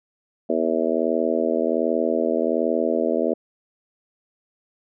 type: harmonic tone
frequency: 81.3 Hz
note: E2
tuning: 23 cents flat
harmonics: 3 / 4 / 5 / 6 / 7 / 8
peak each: -26 / -26 / -26 / -26 / -26 / -26 dBFS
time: 0.49-3.34 s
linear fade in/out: 10 ms
effects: none